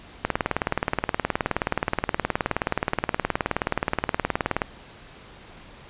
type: click train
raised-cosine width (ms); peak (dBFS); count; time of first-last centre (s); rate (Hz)
0.5; -6; 84; 0.25-4.618; 19
effects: pink hiss -46 dBFS RMS until 5.89 s + resampled to 8000 Hz